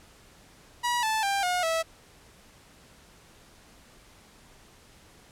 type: tone with pitch steps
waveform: sawtooth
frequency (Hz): 966 / 875.7 / 793.8 / 719.5 / 652.2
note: B5 / A5 / G5 / F#5 / E5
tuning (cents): -39 / -8 / +22 / -49 / -19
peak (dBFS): -21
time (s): 0.83-1.83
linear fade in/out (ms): 20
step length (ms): 200
effects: pink hiss -55 dBFS RMS until 5.31 s + low-pass 11000 Hz 12 dB/octave